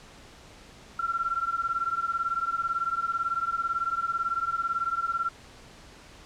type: beating tone pair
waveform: sine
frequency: 1353 / 1371 Hz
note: E6 / F6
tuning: +45 / -32 cents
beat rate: 18 Hz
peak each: -29 dBFS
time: 0.99-5.29 s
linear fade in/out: 5 ms
effects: pink hiss -50 dBFS RMS until 6.25 s + low-pass 7000 Hz 12 dB/octave